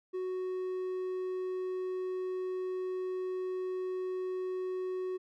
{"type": "tone", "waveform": "triangle", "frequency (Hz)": 370, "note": "F#4", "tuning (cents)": 0, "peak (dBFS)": -31, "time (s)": [0.13, 5.18], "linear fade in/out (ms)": 20, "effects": []}